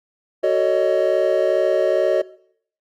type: chord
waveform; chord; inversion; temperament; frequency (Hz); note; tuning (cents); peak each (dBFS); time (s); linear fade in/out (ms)
triangle; D# half-diminished seventh; first; just; 373.4 / 448 / 560 / 622.3; F#4 / A4 / C#5 / D#5; +16 / +31 / +18 / 0; -19 / -22 / -18 / -17; 0.43-2.22; 10
effects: noise-tail reverb RT60 0.6 s tail -19 dB re dry + Opus 48 kbps